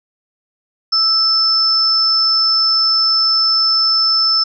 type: tone pair together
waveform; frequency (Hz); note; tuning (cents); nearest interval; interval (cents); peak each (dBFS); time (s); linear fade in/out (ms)
sine; 1318.5 / 5274; E6 / E8; 0 / 0; 2 octaves; 2400; -22 / -11; 0.92-4.44; 10
effects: none